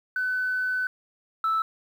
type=tone pair in turn; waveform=sine; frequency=1507 / 1315.7 Hz; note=F#6 / E6; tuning=+31 / -4 cents; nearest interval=major second; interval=235 cents; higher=first; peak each=-23 / -20 dBFS; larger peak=second; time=0.16-0.87 / 1.44-1.62 s; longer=first; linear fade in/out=2 ms; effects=tanh soft clip ceiling -19 dBFS + 9-bit